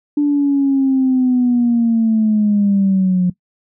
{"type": "linear sweep", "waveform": "sine", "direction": "down", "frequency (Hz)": [293.7, 178.2], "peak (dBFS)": -10, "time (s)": [0.17, 3.3], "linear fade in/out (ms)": 5, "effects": ["noise-tail reverb RT60 0.1 s tail -19 dB re dry", "tanh soft clip ceiling -6 dBFS"]}